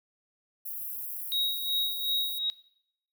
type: high-pass noise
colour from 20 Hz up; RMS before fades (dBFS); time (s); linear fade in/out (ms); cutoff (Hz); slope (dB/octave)
white; -37; 0.65-2.39; 10; 11000; 48
type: tone with tremolo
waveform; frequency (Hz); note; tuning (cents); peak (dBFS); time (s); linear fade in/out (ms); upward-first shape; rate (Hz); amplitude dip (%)
sine; 3800; A#7; +33; -25; 1.32-2.5; 0; sine; 2.7; 65
effects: noise-tail reverb RT60 0.7 s tail -19 dB re dry

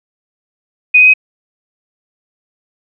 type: tone with pitch steps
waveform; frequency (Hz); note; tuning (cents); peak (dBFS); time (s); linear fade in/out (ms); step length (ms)
sine; 2489 / 2508 / 2527; D#7 / D#7 / D#7; 0 / +13 / +26; -3; 0.94-1.138; 10; 66
effects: none

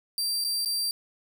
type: tone with dropouts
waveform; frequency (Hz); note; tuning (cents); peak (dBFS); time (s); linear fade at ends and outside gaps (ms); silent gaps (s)
sawtooth; 4704; D8; +2; -23; 0.18-0.91; 1; 0.441-0.447 / 0.649-0.658
effects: none

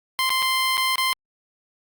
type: tone with dropouts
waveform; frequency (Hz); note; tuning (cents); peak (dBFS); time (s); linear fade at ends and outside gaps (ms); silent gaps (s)
15% pulse; 1044; C6; -4; -13; 0.19-1.13; 0; 0.294-0.303 / 0.422-0.425 / 0.771-0.778 / 0.957-0.981
effects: Opus 48 kbps

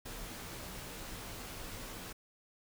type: noise with comb filter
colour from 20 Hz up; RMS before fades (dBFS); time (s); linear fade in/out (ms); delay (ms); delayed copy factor
pink; -45; 0.05-2.13; 10; 14; -0.5
effects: none

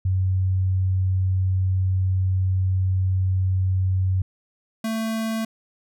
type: tone pair in turn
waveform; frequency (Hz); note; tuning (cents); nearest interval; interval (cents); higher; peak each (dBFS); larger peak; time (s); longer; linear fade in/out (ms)
sine / square; 93.7 / 222.9; F#2 / A3; +22 / +23; octave + minor third; 1501; second; -18 / -24; first; 0.05-4.22 / 4.84-5.45; first; 5
effects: none

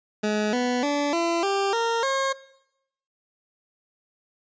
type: tone with pitch steps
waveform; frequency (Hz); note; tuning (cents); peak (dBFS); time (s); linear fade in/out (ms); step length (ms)
20% pulse; 211.5 / 247.2 / 288.9 / 337.7 / 394.7 / 461.3 / 539.1; G#3 / B3 / D4 / E4 / G4 / A#4 / C#5; +32 / +2 / -28 / +42 / +12 / -18 / -48; -17; 0.23-2.33; 10; 300
effects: noise-tail reverb RT60 0.8 s tail -19 dB re dry + resampled to 16000 Hz

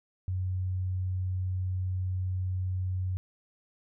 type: tone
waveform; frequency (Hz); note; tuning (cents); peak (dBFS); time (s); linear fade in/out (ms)
sine; 92.5; F#2; 0; -28; 0.28-3.17; 0
effects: none

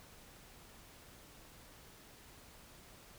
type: silence
effects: pink hiss -58 dBFS RMS until 3.18 s

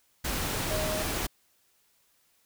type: tone in noise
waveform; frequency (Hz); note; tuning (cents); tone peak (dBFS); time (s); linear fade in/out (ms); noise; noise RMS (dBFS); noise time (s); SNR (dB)
sine; 622.3; D#5; 0; -32; 0.7-1.03; 10; pink; -31; 0.24-1.27; -4
effects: white hiss -68 dBFS RMS until 2.45 s

